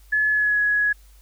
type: tone with pitch glide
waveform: sine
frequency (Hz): 1711 to 1677.7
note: A6 to G#6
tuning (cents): -49 to +17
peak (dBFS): -17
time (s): 0.12-0.93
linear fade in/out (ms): 10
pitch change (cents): -34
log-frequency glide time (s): 0.3-0.59
effects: added 50 Hz sine -47 dBFS peak until 1.21 s + white hiss -58 dBFS RMS until 1.21 s